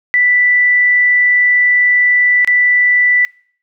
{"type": "tone with dropouts", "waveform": "sine", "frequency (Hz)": 1975.5, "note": "B6", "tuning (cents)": 0, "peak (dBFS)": -8, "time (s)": [0.14, 3.25], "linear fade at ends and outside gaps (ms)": 0, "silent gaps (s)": [2.447, 2.475], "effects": ["noise-tail reverb RT60 0.6 s tail -26 dB re dry"]}